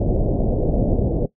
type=low-pass noise; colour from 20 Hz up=pink; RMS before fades=-19 dBFS; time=0-1.26 s; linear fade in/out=5 ms; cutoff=650 Hz; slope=48 dB/octave; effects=noise-tail reverb RT60 0.1 s tail -17 dB re dry